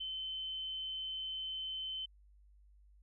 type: tone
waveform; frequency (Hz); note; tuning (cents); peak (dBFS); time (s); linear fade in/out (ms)
sine; 3067; G7; -38; -38; 0-2.06; 10
effects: added 50 Hz sine -60 dBFS peak until 3.02 s